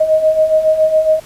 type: beating tone pair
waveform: sine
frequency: 622.3 / 629.5 Hz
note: D#5 / D#5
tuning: 0 / +20 cents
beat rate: 7.2 Hz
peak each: -16 / -10 dBFS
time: 0-1.2 s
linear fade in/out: 10 ms
effects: pink hiss -40 dBFS RMS until 1.25 s + resampled to 32000 Hz